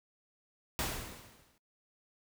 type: noise with exponential decay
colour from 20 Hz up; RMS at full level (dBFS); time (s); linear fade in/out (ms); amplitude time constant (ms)
pink; -32; 0.79-1.58; 0; 170
effects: noise-tail reverb RT60 0.1 s tail -19 dB re dry